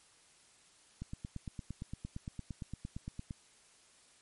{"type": "click train", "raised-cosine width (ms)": 5, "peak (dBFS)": -28, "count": 21, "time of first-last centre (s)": [1.02, 3.308], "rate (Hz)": 8.74, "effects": ["white hiss -64 dBFS RMS until 4.21 s", "MP3 48 kbps"]}